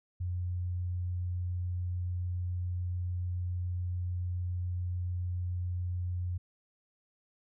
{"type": "tone", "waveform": "sine", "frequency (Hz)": 89.3, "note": "F2", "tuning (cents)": 39, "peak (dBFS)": -31, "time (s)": [0.2, 6.38], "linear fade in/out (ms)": 10, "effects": []}